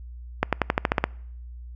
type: accelerating click train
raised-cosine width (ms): 0.5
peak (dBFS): -4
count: 9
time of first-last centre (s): 0.43-1.04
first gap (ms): 97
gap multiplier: 0.93
effects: noise-tail reverb RT60 0.7 s tail -26 dB re dry + added 60 Hz sine -37 dBFS peak until 1.75 s